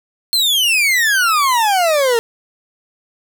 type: exponential sweep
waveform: 40% pulse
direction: down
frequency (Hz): 4265 to 450.5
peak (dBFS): -11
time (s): 0.33-2.19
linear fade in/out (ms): 0
effects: none